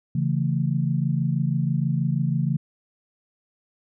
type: chord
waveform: sine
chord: A major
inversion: first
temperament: equal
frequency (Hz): 138.59 / 164.81 / 220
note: C#3 / E3 / A3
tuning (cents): 0 / 0 / 0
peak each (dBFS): -23 / -24 / -29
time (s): 0.15-2.57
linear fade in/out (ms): 5
effects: none